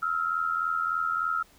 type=tone pair together; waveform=sine; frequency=1300 / 1383.4 Hz; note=E6 / F6; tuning=-24 / -17 cents; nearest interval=minor second; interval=107 cents; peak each=-28 dBFS; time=0.02-1.43 s; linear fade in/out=10 ms; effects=pink hiss -58 dBFS RMS until 1.58 s